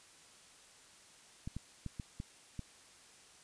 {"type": "clicks", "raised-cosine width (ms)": 5, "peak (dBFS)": -28, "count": 6, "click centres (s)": [1.475, 1.566, 1.863, 1.998, 2.201, 2.593], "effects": ["white hiss -60 dBFS RMS until 3.43 s", "resampled to 22050 Hz"]}